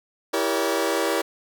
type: chord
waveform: sawtooth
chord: E diminished seventh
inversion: none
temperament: just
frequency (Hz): 329.6 / 395.6 / 474.7 / 569.6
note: E4 / G4 / Bb4 / Db5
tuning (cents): 0 / +16 / +31 / +47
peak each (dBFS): -23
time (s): 0.33-1.22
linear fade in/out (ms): 10
effects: none